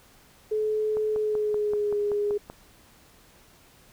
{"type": "tone with pitch glide", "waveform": "sine", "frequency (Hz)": [429.6, 412.6], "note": ["A4", "G#4"], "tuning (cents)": [-41, -11], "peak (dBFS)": -23, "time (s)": [0.51, 2.38], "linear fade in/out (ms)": 10, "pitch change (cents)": -70, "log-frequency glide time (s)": [1.12, 1.97]}
{"type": "click train", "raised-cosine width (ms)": 1, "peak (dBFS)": -24, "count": 9, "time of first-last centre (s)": [0.97, 2.5], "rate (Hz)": 5.23}
{"effects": ["pink hiss -56 dBFS RMS until 3.92 s"]}